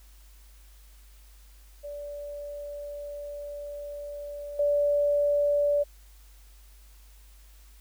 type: tone with level steps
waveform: sine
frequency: 580 Hz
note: D5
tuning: 22 cents flat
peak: -35 / -21 dBFS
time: 1.83-5.84 s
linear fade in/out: 20 ms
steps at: 4.59 s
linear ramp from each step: 5 ms
effects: added 50 Hz sine -50 dBFS peak until 7.8 s + white hiss -60 dBFS RMS until 7.8 s